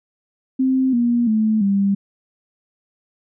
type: tone with pitch steps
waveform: sine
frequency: 261.6 / 238.5 / 217.5 / 198.26 Hz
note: C4 / A#3 / A3 / G3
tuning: 0 / +40 / -20 / +20 cents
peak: -14 dBFS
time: 0.59-1.95 s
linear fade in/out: 10 ms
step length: 340 ms
effects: none